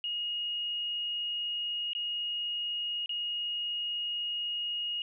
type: tone with dropouts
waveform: sine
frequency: 2872 Hz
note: F7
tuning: 48 cents sharp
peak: -31 dBFS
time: 0.04-5.02 s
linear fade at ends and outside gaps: 1 ms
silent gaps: 1.933-1.95 / 3.06-3.093 s
effects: none